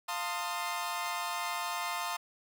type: chord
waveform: sawtooth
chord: F dominant seventh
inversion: none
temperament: equal with one note detuned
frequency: 698.5 / 898.5 / 1046.5 / 1244.5 Hz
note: F5 / A5 / C6 / Eb6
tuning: 0 / +36 / 0 / 0 cents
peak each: -36 / -35 / -34 / -36 dBFS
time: 0.08-2.17 s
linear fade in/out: 10 ms
effects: none